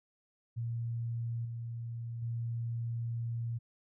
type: tone with level steps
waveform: sine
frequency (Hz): 116.7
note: A#2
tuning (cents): +2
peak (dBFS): -33 / -37 / -33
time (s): 0.56-3.59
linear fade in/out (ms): 20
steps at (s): 1.45 / 2.22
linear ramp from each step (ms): 5
effects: none